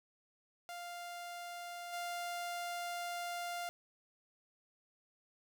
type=tone with level steps; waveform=sawtooth; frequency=698.5 Hz; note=F5; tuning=in tune; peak=-40 / -35 dBFS; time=0.69-3.69 s; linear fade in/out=0 ms; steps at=1.92 s; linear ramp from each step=20 ms; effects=none